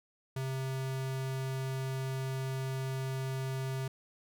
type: tone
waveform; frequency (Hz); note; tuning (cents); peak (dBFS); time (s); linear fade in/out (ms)
square; 132.5; C3; +22; -34; 0.36-3.88; 5
effects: none